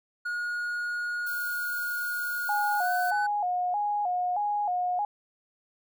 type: tone with pitch glide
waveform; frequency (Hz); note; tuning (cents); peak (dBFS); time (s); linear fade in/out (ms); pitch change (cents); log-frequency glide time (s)
triangle; 1441 to 1502.2; F#6 to F#6; -46 to +26; -27; 0.25-3.27; 10; +72; 2.77-2.9
type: noise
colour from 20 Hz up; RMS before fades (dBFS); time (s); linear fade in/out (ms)
violet; -41; 1.26-3.11; 10
type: tone with vibrato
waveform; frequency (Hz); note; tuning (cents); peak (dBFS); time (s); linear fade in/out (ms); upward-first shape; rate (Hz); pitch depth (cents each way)
sine; 772; G5; -27; -25; 2.49-5.05; 2; square; 1.6; 120
effects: none